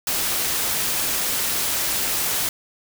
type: noise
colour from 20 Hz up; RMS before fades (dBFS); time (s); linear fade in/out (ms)
white; -23; 0.07-2.49; 2
effects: none